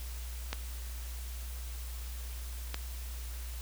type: clicks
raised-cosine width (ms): 0.2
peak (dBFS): -16 / -17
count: 2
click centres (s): 0.53 / 2.744
effects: added 60 Hz sine -38 dBFS peak until 3.61 s + white hiss -49 dBFS RMS until 3.61 s